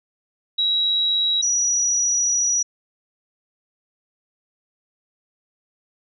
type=tone pair in turn; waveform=sine; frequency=3868 / 5833 Hz; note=B7 / F#8; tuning=-37 / -26 cents; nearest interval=perfect fifth; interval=711 cents; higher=second; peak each=-17 dBFS; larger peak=neither; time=0.58-1.42 / 1.42-2.63 s; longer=second; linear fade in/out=10 ms; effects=none